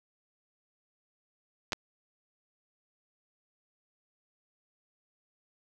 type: clicks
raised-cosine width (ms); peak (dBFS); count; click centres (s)
0.2; -14; 2; 1.722 / 1.731
effects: none